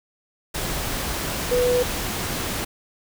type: tone in noise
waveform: sine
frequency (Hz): 493.9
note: B4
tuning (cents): 0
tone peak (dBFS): -17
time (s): 1.51-1.83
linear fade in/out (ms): 10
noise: pink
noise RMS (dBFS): -27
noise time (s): 0.54-2.65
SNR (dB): +7
effects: none